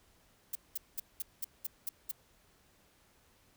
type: noise bursts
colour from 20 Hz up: violet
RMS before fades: -36 dBFS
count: 8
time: 0.53-2.114 s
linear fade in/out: 5 ms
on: 23 ms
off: 200 ms
effects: pink hiss -67 dBFS RMS until 3.56 s